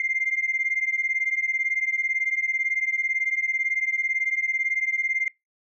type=beating tone pair; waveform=sine; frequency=2093 / 2111 Hz; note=C7 / C7; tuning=0 / +15 cents; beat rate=18 Hz; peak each=-24 / -26 dBFS; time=0-5.28 s; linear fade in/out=2 ms; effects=noise-tail reverb RT60 0.2 s tail -24 dB re dry + tanh soft clip ceiling -15 dBFS